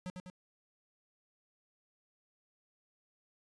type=tone with echo; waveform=square; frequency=182.3 Hz; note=F#3; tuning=25 cents flat; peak=-39 dBFS; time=0.06-0.1 s; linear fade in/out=0 ms; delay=100 ms; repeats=2; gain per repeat=-4 dB; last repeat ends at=0.3 s; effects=resampled to 22050 Hz